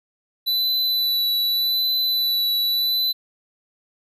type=tone with vibrato; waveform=square; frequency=3976 Hz; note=B7; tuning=11 cents sharp; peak=-19 dBFS; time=0.46-3.13 s; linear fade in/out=20 ms; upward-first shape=sine; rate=0.84 Hz; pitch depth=17 cents each way; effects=none